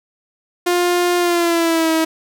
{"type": "tone with pitch glide", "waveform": "sawtooth", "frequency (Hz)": [353, 321.8], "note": ["F4", "E4"], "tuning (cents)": [19, -42], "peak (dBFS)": -10, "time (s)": [0.66, 2.05], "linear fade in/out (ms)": 10, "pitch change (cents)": -161, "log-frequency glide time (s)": [1.18, 1.91], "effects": []}